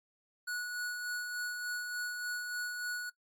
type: tone with tremolo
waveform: square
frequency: 1465 Hz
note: F#6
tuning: 18 cents flat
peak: -35 dBFS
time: 0.47-3.1 s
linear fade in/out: 10 ms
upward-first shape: sine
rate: 3.4 Hz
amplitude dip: 35%
effects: noise-tail reverb RT60 0.1 s tail -18 dB re dry + MP3 64 kbps